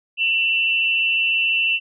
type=tone pair together; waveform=sine; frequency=2693 / 2940 Hz; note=E7 / F#7; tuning=+36 / -12 cents; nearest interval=major second; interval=152 cents; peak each=-17 / -24 dBFS; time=0.17-1.8 s; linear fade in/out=50 ms; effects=none